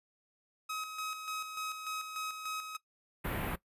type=tone with tremolo; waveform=sawtooth; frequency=1271 Hz; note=D#6; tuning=36 cents sharp; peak=-32 dBFS; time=0.69-2.77 s; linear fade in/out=10 ms; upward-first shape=square; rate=3.4 Hz; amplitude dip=50%
type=band-stop noise; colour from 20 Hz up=pink; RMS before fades=-36 dBFS; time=3.24-3.56 s; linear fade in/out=10 ms; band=2700 to 13000 Hz; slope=24 dB/octave
effects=noise-tail reverb RT60 0.1 s tail -18 dB re dry + resampled to 32000 Hz